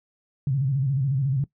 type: tone with vibrato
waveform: sine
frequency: 135.5 Hz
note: C#3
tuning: 39 cents flat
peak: -20 dBFS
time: 0.47-1.44 s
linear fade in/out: 2 ms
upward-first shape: square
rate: 14 Hz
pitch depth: 88 cents each way
effects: noise-tail reverb RT60 0.1 s tail -19 dB re dry